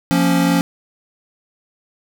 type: chord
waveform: square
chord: Bb minor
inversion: second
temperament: equal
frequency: 174.61 / 233.1 / 277.2 Hz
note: F3 / Bb3 / Db4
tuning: 0 / 0 / 0 cents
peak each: -17 / -23 / -17 dBFS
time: 0.11-0.61 s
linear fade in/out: 0 ms
effects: none